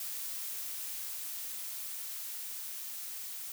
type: noise with level ramp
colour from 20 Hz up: blue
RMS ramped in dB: -39 to -42 dBFS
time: 0-3.52 s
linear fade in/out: 2 ms
effects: none